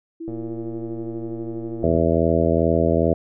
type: tone with pitch glide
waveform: sine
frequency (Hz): 329.6 to 335.7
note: E4 to E4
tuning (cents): 0 to +32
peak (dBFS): -29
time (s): 0.2-1.87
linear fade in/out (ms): 10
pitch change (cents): +32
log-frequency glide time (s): 0.41-0.54
type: click train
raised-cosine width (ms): 2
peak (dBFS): -22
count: 197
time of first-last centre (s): 0.28-1.97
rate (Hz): 116
type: harmonic tone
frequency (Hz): 82.41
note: E2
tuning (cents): 0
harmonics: 1 / 2 / 3 / 4 / 5 / 6 / 7 / 8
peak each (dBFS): -24 / -24 / -24 / -24 / -24 / -24 / -24 / -24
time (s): 1.83-3.14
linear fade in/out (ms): 5
effects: none